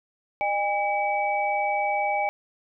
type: tone cluster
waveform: sine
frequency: 609 / 811 / 2287 Hz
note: D#5 / G#5 / D7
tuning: -37 / -41 / -47 cents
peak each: -29 / -24 / -29 dBFS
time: 0.41-2.29 s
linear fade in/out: 0 ms
effects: none